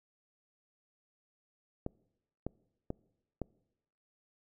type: clicks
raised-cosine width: 2 ms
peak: -22 dBFS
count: 4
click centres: 1.864 / 2.466 / 2.904 / 3.417 s
effects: noise-tail reverb RT60 0.9 s tail -25 dB re dry